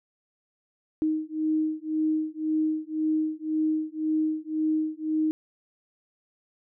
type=beating tone pair; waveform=sine; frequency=311.1 / 313 Hz; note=D#4 / D#4; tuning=0 / +10 cents; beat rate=1.9 Hz; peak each=-27 / -27 dBFS; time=1.02-5.31 s; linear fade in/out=0 ms; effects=none